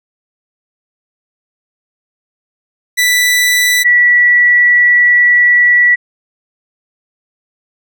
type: tone pair in turn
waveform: sawtooth / sine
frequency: 1975.5 / 1948.3 Hz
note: B6 / B6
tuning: 0 / -24 cents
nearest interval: unison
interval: 24 cents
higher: first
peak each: -5 dBFS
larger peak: neither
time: 2.97-3.84 / 3.84-5.96 s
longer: second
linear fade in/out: 20 ms
effects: none